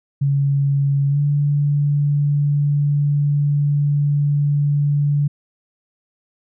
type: tone with pitch glide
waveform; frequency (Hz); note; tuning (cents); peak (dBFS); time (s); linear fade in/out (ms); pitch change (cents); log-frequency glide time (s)
sine; 140 to 144.77; C#3 to D3; +18 to -24; -14; 0.21-5.28; 10; +58; 1.09-1.19
effects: none